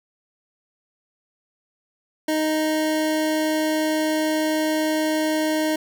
25% pulse tone, 311.1 Hz, D#4, in tune, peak -16 dBFS, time 2.28-5.76 s, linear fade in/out 5 ms, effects none

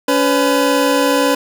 25% pulse tone pair together, 281.7 / 502 Hz, C#4 / B4, +28 / +28 cents, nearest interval minor seventh, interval 1000 cents, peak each -11 dBFS, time 0.08-1.35 s, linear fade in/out 5 ms, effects none

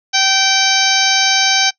harmonic tone, 775 Hz, G5, 20 cents flat, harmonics 1 / 2 / 3 / 4 / 5 / 6 / 7 / 8, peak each -19 / -19 / -19 / -19 / -19 / -19 / -19 / -19 dBFS, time 0.13-1.71 s, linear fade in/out 20 ms, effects noise-tail reverb RT60 0.1 s tail -22 dB re dry

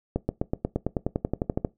accelerating click train, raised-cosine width 2 ms, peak -11 dBFS, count 16, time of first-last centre 0.16-1.648 s, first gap 130 ms, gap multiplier 0.96, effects noise-tail reverb RT60 0.2 s tail -20 dB re dry

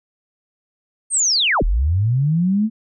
sine linear two-way sweep, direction down then up, 8860 to 33.45 to 225.3 Hz, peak -14 dBFS, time 1.1-2.7 s, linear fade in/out 50 ms, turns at 1.63 s, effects none

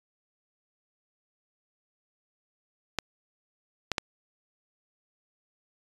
clicks, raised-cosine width 0.2 ms, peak -9 dBFS, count 3, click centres 2.987 / 3.917 / 3.982 s, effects resampled to 24000 Hz

